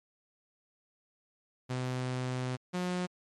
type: tone pair in turn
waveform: sawtooth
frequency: 127.2 / 179.89 Hz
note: C3 / F#3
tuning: -48 / -48 cents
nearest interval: tritone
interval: 600 cents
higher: second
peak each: -28 / -27 dBFS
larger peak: second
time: 1.69-2.57 / 2.73-3.07 s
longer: first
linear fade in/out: 20 ms
effects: low-pass 8000 Hz 12 dB/octave + MP3 64 kbps